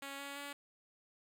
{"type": "tone with pitch steps", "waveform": "5% pulse", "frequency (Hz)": [277.2, 280.7, 284.3], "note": ["C#4", "C#4", "C#4"], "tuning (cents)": [0, 22, 44], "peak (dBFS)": -32, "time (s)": [0.02, 0.53], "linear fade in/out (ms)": 5, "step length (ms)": 170, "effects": []}